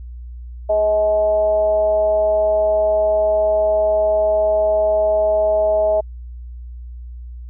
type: tone with frequency modulation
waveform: sine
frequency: 636 Hz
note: D#5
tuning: 38 cents sharp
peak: -13 dBFS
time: 0.69-6.01 s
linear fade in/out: 10 ms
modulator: 217 Hz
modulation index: 0.4
effects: added 60 Hz sine -30 dBFS peak until 7.49 s